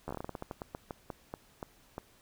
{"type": "slowing click train", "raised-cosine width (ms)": 1, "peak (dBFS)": -24, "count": 19, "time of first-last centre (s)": [0.08, 1.981], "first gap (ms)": 12, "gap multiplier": 1.22, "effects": ["pink hiss -63 dBFS RMS until 2.21 s"]}